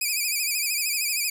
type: tone with vibrato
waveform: 10% pulse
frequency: 2423 Hz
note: D#7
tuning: 47 cents flat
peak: -15 dBFS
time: 0.01-1.3 s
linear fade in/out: 5 ms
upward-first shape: triangle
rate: 13 Hz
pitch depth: 110 cents each way
effects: none